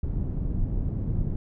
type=low-pass noise; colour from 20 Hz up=pink; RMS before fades=-27 dBFS; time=0.03-1.36 s; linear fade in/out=2 ms; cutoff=180 Hz; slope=12 dB/octave; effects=none